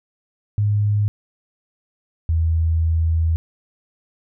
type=tone pair in turn; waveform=sine; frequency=103.83 / 81.47 Hz; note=G#2 / E2; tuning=0 / -20 cents; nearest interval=major third; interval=420 cents; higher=first; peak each=-15 dBFS; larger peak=neither; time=0.58-1.08 / 2.29-3.36 s; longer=second; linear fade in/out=0 ms; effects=none